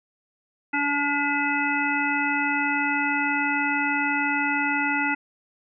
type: harmonic tone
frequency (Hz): 286.9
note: D4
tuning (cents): -40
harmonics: 1 / 3 / 5 / 7 / 9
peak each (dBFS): -28 / -28 / -27 / -27 / -29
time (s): 0.73-5.15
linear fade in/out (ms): 10
effects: none